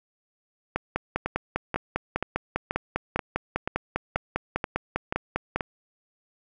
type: two click trains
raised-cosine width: 0.5 ms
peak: -10 / -12 dBFS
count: 25 / 10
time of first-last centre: 0.76-5.56 / 1.26-5.608 s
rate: 5 / 2.07 Hz
effects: none